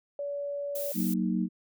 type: tone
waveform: sine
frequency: 571 Hz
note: D5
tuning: 49 cents flat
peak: -31 dBFS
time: 0.19-0.92 s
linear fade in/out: 2 ms
type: noise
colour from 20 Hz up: violet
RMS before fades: -37 dBFS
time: 0.75-1.14 s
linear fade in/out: 5 ms
type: chord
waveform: sine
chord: D# minor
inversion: first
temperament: just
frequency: 186.68 / 233.3 / 311.1 Hz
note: F#3 / A#3 / D#4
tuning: +16 / +2 / 0 cents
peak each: -28 / -30 / -33 dBFS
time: 0.94-1.49 s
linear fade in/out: 50 ms
effects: none